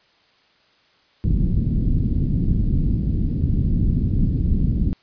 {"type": "low-pass noise", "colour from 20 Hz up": "pink", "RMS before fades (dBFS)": -19, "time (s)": [1.24, 4.93], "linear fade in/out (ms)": 0, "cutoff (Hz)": 240, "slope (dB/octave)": 24, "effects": ["white hiss -58 dBFS RMS until 5.02 s", "resampled to 11025 Hz"]}